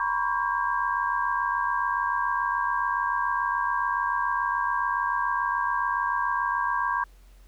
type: tone cluster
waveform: sine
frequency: 953 / 1020 / 1118 / 1603 Hz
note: A#5 / C6 / C#6 / G6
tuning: +38 / -44 / +14 / +38 cents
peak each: -29 dBFS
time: 0-7.04 s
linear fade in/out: 2 ms
effects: added 45 Hz sine -49 dBFS peak until 7.47 s + pink hiss -62 dBFS RMS until 7.47 s